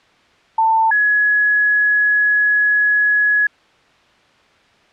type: tone pair in turn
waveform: sine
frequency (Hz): 892 / 1683.9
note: A5 / G#6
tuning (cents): +23 / +23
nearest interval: major seventh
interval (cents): 1100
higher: second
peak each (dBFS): -11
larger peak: neither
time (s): 0.58-0.91 / 0.91-3.47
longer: second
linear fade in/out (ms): 5
effects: white hiss -52 dBFS RMS until 4.92 s + low-pass 3000 Hz 12 dB/octave